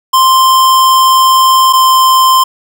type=tone pair in turn; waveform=square; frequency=1046.5 / 1042.5 Hz; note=C6 / C6; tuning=0 / -7 cents; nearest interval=unison; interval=7 cents; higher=first; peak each=-5 dBFS; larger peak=neither; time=0.13-1.73 / 1.73-2.44 s; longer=first; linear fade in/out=10 ms; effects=none